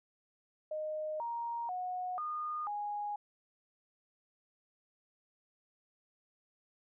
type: tone with pitch steps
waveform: sine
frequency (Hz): 617 / 937 / 730 / 1223 / 827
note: D#5 / A#5 / F#5 / D#6 / G#5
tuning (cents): -15 / +9 / -24 / -30 / -8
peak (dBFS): -35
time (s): 0.71-3.16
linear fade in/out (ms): 5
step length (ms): 490
effects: none